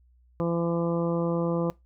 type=harmonic tone; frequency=169.3 Hz; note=E3; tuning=46 cents sharp; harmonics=1 / 2 / 3 / 4 / 5 / 6 / 7; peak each=-27 / -30 / -29 / -41 / -42 / -39 / -40 dBFS; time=0.4-1.7 s; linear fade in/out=0 ms; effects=noise-tail reverb RT60 0.2 s tail -22 dB re dry + added 61 Hz sine -57 dBFS peak until 1.85 s